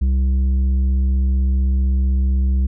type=tone with tanh clipping; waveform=triangle; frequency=65.41 Hz; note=C2; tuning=in tune; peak=-15 dBFS; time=0.01-2.67 s; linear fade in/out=10 ms; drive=11 dB; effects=none